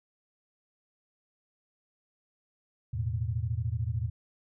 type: chord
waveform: sine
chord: E suspended fourth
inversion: none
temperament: equal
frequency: 82.41 / 110 / 123.47 Hz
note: E2 / A2 / B2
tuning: 0 / 0 / 0 cents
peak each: -34 / -31 / -34 dBFS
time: 2.93-4.1 s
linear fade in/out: 10 ms
effects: none